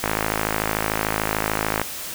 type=click train; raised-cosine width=0.5 ms; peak=-5 dBFS; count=96; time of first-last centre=0.04-1.816 s; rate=53.5 Hz; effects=white hiss -32 dBFS RMS until 2.14 s